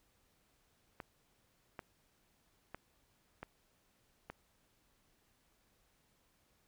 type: clicks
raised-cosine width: 0.5 ms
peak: -29 dBFS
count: 5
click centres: 1.002 / 1.792 / 2.746 / 3.43 / 4.3 s
effects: pink hiss -74 dBFS RMS until 6.67 s